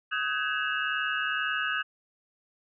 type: tone cluster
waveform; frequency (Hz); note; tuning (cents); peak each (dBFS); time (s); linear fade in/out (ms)
sine; 1266 / 1515 / 1657 / 2645 / 2856; D#6 / F#6 / G#6 / E7 / F7; +30 / +40 / -4 / +5 / +38; -33 / -31 / -32 / -38 / -36; 0.11-1.83; 20
effects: none